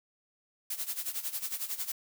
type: noise with tremolo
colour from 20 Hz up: blue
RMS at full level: -33 dBFS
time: 0.7-1.92 s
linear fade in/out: 5 ms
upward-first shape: sine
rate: 11 Hz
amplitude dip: 80%
effects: none